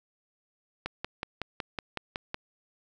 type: click train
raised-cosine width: 0.3 ms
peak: -16 dBFS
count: 9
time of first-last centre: 0.86-2.344 s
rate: 5.39 Hz
effects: none